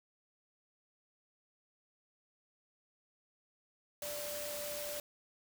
sine tone in noise, 587.3 Hz, D5, in tune, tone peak -42 dBFS, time 4.02-5 s, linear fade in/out 2 ms, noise white, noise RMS -43 dBFS, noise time 4.02-5 s, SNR -2 dB, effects none

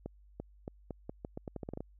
accelerating click train, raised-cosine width 2 ms, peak -26 dBFS, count 14, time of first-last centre 0.06-1.806 s, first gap 340 ms, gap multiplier 0.82, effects added 50 Hz sine -57 dBFS peak until 1.99 s

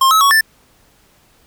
square tone with pitch steps, 1064 / 1291 / 1116 / 1769 Hz, C6 / E6 / C#6 / A6, +29 / -37 / +11 / +9 cents, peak -9 dBFS, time 0.01-0.41 s, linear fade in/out 5 ms, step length 100 ms, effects pink hiss -53 dBFS RMS until 1.46 s

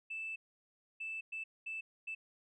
sine tone bursts at uneven times, 2639 Hz, E7, 1 cent sharp, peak -38 dBFS, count 5, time 0.1-0.36 / 1-1.21 / 1.32-1.44 / 1.66-1.81 / 2.07-2.15 s, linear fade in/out 10 ms, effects tanh soft clip ceiling -34 dBFS

